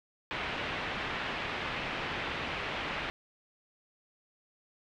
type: low-pass noise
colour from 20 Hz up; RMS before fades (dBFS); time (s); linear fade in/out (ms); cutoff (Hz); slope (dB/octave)
white; -36; 0.31-3.1; 0; 2900; 24
effects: none